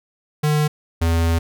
square tone pair in turn, 150.6 / 83.09 Hz, D3 / E2, +44 / +14 cents, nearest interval minor seventh, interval 1030 cents, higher first, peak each -16 dBFS, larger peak neither, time 0.43-0.68 / 1.01-1.39 s, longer second, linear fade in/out 10 ms, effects none

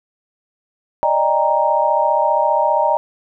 sine chord, Eb major seventh, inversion third, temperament equal with one note detuned, 587.3 / 622.3 / 799.5 / 932.3 Hz, D5 / Eb5 / G5 / Bb5, 0 / 0 / +34 / 0 cents, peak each -20 / -19 / -20 / -16 dBFS, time 1.03-2.97 s, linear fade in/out 0 ms, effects none

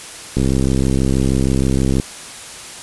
click train, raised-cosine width 3 ms, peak -4 dBFS, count 109, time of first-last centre 0.37-1.999 s, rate 66.3 Hz, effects white hiss -33 dBFS RMS until 2.82 s + resampled to 24000 Hz

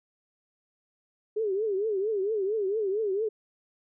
sine tone with vibrato, 410.7 Hz, G#4, 19 cents flat, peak -25 dBFS, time 1.36-3.29 s, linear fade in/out 10 ms, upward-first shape triangle, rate 4.4 Hz, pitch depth 180 cents each way, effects none

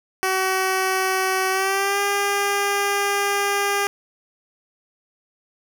10% pulse tone with pitch glide, 377.8 to 402.6 Hz, F#4 to G4, +36 to +46 cents, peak -11 dBFS, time 0.23-3.87 s, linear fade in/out 0 ms, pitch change +110 cents, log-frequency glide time 1.5-1.99 s, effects none

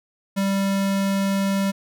square tone, 196 Hz, G3, in tune, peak -20 dBFS, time 0.36-1.72 s, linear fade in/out 20 ms, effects none

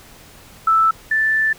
sine tone pair in turn, 1318.5 / 1761.7 Hz, E6 / A6, 0 / +2 cents, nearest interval perfect fourth, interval 502 cents, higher second, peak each -11 / -14 dBFS, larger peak first, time 0.67-0.91 / 1.11-1.53 s, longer second, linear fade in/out 5 ms, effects pink hiss -44 dBFS RMS until 1.58 s

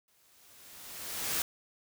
white noise with exponential growth, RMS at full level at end -30 dBFS, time 0.08-1.42 s, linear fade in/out 1 ms, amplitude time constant 290 ms, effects none

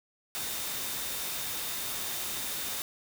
sine tone in noise, 3648 Hz, A#7, 38 cents flat, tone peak -45 dBFS, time 0.35-2.82 s, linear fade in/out 0 ms, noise white, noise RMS -35 dBFS, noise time 0.35-2.82 s, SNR -13 dB, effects none

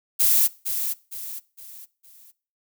violet noise with echo, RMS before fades -18 dBFS, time 0.19-0.48 s, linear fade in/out 20 ms, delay 460 ms, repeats 4, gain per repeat -8 dB, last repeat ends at 2.32 s, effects noise-tail reverb RT60 0.4 s tail -21 dB re dry

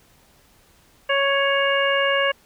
harmonic tone with a mistuned harmonic, 554.4 Hz, C#5, in tune, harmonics 1 / 2 / 3 / 4 / 5, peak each -21 / -25 / -23 / -27 / -25 dBFS, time 1.09-2.32 s, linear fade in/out 10 ms, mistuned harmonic 5, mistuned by +28 cents, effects pink hiss -56 dBFS RMS until 2.45 s

